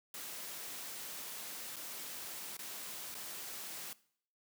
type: noise with dropouts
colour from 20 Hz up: white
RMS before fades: -45 dBFS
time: 0.14-3.93 s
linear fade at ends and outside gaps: 2 ms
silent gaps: 1.76-1.765 / 2.569-2.59 / 3.144-3.15 s
effects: noise-tail reverb RT60 0.6 s tail -20 dB re dry + high-pass 150 Hz 12 dB/octave